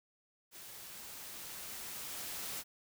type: noise with level ramp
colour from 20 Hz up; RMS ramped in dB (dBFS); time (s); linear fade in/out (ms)
white; -51 to -41; 0.51-2.64; 50
effects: none